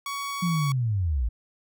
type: tone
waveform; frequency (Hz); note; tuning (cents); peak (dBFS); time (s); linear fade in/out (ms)
sawtooth; 1122; C#6; +21; -26; 0.06-0.72; 2
type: linear sweep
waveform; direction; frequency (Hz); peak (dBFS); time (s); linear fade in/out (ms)
sine; down; 179.3 to 51.91; -22; 0.42-1.29; 10
effects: none